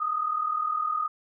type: tone pair together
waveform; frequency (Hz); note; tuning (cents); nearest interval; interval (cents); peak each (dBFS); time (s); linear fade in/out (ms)
sine; 1233 / 1272.8; D#6 / D#6; -16 / +39; minor second; 55; -26 / -31; 0-1.08; 10
effects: none